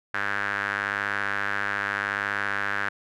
sawtooth tone with band-pass filter, 100.8 Hz, G2, 49 cents sharp, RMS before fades -28 dBFS, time 0.14-2.89 s, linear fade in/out 5 ms, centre 1600 Hz, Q 4.9, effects none

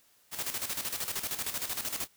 white noise with tremolo, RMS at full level -33 dBFS, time 0.31-2.08 s, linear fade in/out 50 ms, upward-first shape square, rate 13 Hz, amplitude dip 65%, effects white hiss -65 dBFS RMS until 2.16 s

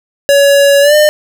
square tone with pitch glide, 563 to 603.4 Hz, C#5 to D5, +27 to +47 cents, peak -5 dBFS, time 0.29-1.09 s, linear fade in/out 0 ms, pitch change +120 cents, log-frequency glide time 0.81-0.95 s, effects none

